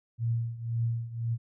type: tone with tremolo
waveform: sine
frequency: 116.1 Hz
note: A#2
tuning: 7 cents flat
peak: -24 dBFS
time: 0.18-1.38 s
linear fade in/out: 50 ms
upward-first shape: triangle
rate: 1.9 Hz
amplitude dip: 85%
effects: none